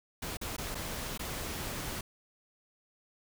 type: noise with dropouts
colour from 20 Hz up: pink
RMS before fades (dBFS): -38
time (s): 0.22-2.01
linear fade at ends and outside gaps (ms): 5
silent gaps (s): 0.371-0.413 / 0.566-0.581 / 0.747-0.751 / 1.177-1.193
effects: none